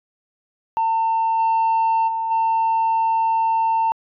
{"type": "tone with level steps", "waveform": "sine", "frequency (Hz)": 900, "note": "A5", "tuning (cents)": 39, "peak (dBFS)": [-15, -13, -20, -14], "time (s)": [0.77, 3.92], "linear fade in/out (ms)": 0, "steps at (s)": [1.38, 2.07, 2.3], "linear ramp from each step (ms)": 20, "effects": ["tanh soft clip ceiling -14 dBFS"]}